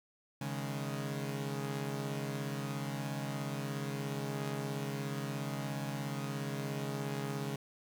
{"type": "chord", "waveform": "sawtooth", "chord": "C# suspended second", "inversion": "none", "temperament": "equal", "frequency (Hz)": [138.59, 155.56, 207.7], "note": ["C#3", "D#3", "G#3"], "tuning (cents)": [0, 0, 0], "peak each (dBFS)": [-34, -39, -38], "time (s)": [0.41, 7.56], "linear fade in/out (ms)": 5, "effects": ["10-bit"]}